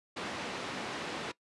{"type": "band-pass noise", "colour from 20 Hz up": "pink", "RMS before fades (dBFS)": -39, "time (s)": [0.16, 1.32], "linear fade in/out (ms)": 10, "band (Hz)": [220, 4000], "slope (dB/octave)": 12, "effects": ["noise-tail reverb RT60 0.1 s tail -20 dB re dry", "resampled to 24000 Hz"]}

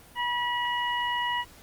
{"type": "harmonic tone", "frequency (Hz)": 969, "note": "B5", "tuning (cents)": -33, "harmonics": [1, 2, 3], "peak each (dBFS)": [-28, -31, -33], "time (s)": [0.15, 1.45], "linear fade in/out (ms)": 50, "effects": ["pink hiss -52 dBFS RMS until 1.62 s", "Opus 32 kbps"]}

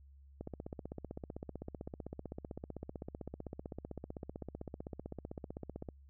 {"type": "click train", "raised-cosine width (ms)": 2, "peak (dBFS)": -29, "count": 87, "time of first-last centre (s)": [0.41, 5.888], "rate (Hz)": 15.7, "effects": ["added 69 Hz sine -56 dBFS peak until 6.09 s"]}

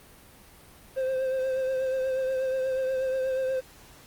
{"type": "tone with vibrato", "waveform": "triangle", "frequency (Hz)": 523.3, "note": "C5", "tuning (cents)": 0, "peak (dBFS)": -23, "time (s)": [0.96, 3.61], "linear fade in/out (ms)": 20, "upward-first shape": "triangle", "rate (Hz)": 8.3, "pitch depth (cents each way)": 32, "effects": ["pink hiss -52 dBFS RMS until 4.06 s", "Opus 32 kbps"]}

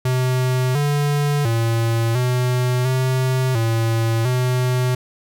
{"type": "tone with pitch steps", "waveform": "square", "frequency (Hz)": [127.8, 145.2, 114.7, 125.3, 129.5, 113.8, 126.2], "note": ["C3", "D3", "A#2", "B2", "C3", "A#2", "B2"], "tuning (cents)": [-40, -19, -28, 25, -17, -41, 38], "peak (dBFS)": -17, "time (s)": [0.05, 4.95], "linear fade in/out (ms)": 5, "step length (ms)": 700, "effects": []}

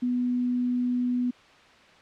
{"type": "tone", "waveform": "sine", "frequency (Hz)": 246.9, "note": "B3", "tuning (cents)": 0, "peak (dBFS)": -23, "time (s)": [0.02, 1.31], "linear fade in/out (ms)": 10, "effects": ["white hiss -53 dBFS RMS until 2.01 s", "low-pass 3000 Hz 12 dB/octave"]}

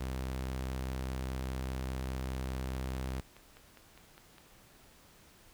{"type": "tone", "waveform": "sawtooth", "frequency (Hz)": 64.9, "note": "C2", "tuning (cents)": -13, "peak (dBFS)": -31, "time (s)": [0, 3.21], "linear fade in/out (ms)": 10}
{"type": "click train", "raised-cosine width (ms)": 0.3, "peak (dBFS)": -37, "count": 11, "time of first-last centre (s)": [2.35, 4.383], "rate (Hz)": 4.92}
{"effects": ["pink hiss -60 dBFS RMS until 5.53 s"]}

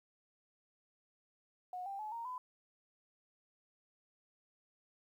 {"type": "tone with pitch steps", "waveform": "sine", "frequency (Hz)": [728, 789.3, 855.8, 927.9, 1006], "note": ["F#5", "G5", "A5", "A#5", "B5"], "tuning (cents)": [-28, 12, -48, -8, 32], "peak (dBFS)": -40, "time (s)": [1.73, 2.38], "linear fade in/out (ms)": 2, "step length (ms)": 130, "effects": ["12-bit"]}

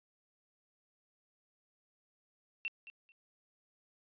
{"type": "tone with echo", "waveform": "sine", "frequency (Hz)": 2700, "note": "E7", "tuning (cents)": 41, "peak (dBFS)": -34, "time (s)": [2.65, 2.68], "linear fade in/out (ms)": 0, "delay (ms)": 220, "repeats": 2, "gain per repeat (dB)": -14, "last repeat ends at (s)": 3.12, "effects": ["resampled to 11025 Hz"]}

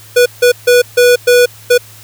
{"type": "tone bursts at uneven times", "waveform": "square", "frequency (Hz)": 489.1, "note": "B4", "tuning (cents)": -17, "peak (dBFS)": -5, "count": 6, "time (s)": [[0.16, 0.26], [0.42, 0.52], [0.67, 0.82], [0.97, 1.16], [1.27, 1.46], [1.7, 1.78]], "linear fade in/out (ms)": 10, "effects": ["added 108 Hz sine -39 dBFS peak until 2.03 s", "white hiss -38 dBFS RMS until 2.03 s"]}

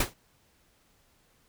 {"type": "noise with exponential decay", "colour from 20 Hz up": "pink", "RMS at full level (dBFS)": -21, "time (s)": [0, 0.14], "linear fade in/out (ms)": 5, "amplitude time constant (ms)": 29, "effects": ["pink hiss -66 dBFS RMS until 1.48 s"]}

